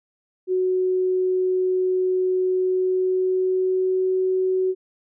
sine tone with pitch glide, 370 to 373.7 Hz, F#4 to F#4, 0 to +17 cents, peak -18 dBFS, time 0.47-4.75 s, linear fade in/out 50 ms, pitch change +17 cents, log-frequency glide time 2.45-4.12 s, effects none

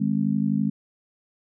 sine chord, Ab major, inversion second, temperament just, 155.74 / 207.7 / 259.6 Hz, Eb3 / Ab3 / C4, +2 / 0 / -13 cents, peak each -27 / -22 / -27 dBFS, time 0-0.7 s, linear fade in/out 10 ms, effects none

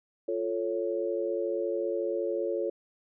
sine chord, F augmented, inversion none, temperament equal, 349.2 / 440 / 554.4 Hz, F4 / A4 / C#5, 0 / 0 / 0 cents, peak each -32 dBFS, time 0.28-2.7 s, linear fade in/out 5 ms, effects none

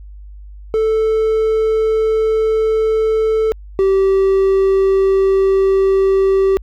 triangle tone pair in turn, 440 / 386.8 Hz, A4 / G4, 0 / -23 cents, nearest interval major second, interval 223 cents, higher first, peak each -10 / -8 dBFS, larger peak second, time 0.74-3.52 / 3.79-6.57 s, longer neither, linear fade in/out 0 ms, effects added 50 Hz sine -32 dBFS peak until 6.62 s

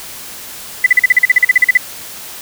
sine tone bursts, 2000 Hz, B6, 21 cents sharp, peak -3 dBFS, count 15, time 0.84-1.774 s, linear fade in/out 5 ms, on 24 ms, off 41 ms, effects white hiss -30 dBFS RMS until 2.41 s

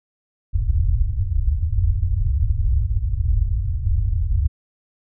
white low-pass noise, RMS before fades -19 dBFS, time 0.53-4.48 s, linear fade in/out 20 ms, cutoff 100 Hz, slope 48 dB/octave, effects none

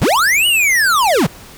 square linear two-way sweep, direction up then down, 34.65 to 2963 to 108.2 Hz, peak -11 dBFS, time 0.01-1.27 s, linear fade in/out 10 ms, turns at 0.47 s, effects pink hiss -38 dBFS RMS until 1.57 s

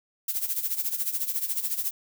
violet noise with tremolo, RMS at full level -26 dBFS, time 0.28-1.91 s, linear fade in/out 5 ms, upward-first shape sine, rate 14 Hz, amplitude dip 75%, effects none

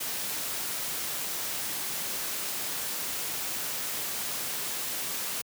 white noise, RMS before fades -33 dBFS, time 0-5.42 s, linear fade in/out 10 ms, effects high-pass 100 Hz 12 dB/octave

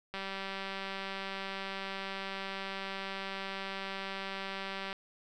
click train, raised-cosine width 0.3 ms, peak -23 dBFS, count 930, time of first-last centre 0.14-4.929 s, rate 194 Hz, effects none

